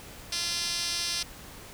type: tone with band-pass filter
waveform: 5% pulse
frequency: 344.7 Hz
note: F4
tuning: 23 cents flat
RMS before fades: -31 dBFS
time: 0.32-1.23 s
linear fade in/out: 5 ms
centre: 6000 Hz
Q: 3.5
effects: pink hiss -46 dBFS RMS until 1.73 s